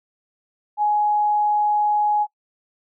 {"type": "tone", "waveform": "sine", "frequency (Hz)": 837, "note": "G#5", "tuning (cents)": 13, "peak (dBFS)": -16, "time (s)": [0.77, 2.27], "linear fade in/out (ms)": 50, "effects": ["noise-tail reverb RT60 0.1 s tail -22 dB re dry"]}